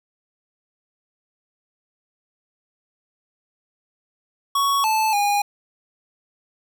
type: tone with pitch steps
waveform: square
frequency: 1115 / 874 / 817 Hz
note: C#6 / A5 / G#5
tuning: +10 / -12 / -29 cents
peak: -18 dBFS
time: 4.55-5.42 s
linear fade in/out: 5 ms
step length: 290 ms
effects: none